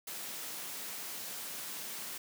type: high-pass noise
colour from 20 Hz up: white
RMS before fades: -42 dBFS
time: 0.07-2.18 s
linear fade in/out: 5 ms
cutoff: 130 Hz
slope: 48 dB/octave
effects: none